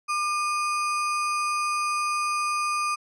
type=tone with sample-and-hold; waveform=sine; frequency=1198 Hz; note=D6; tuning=34 cents sharp; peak=-23 dBFS; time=0.08-2.96 s; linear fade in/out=20 ms; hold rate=3675 Hz; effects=resampled to 22050 Hz